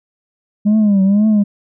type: tone with vibrato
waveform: sine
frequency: 204 Hz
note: G#3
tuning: 31 cents flat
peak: -6 dBFS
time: 0.65-1.44 s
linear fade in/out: 20 ms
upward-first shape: triangle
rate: 2 Hz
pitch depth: 130 cents each way
effects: tanh soft clip ceiling -8 dBFS